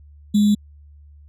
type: tone with sample-and-hold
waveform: sine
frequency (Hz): 207.7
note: G#3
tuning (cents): 0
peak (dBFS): -12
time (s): 0.34-0.55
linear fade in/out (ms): 10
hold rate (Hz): 3675
effects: added 73 Hz sine -43 dBFS peak until 1.28 s + resampled to 32000 Hz